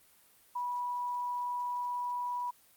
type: tone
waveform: sine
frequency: 978 Hz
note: B5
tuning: 17 cents flat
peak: -32 dBFS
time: 0.55-2.51 s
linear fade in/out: 10 ms
effects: white hiss -63 dBFS RMS until 2.76 s + Opus 32 kbps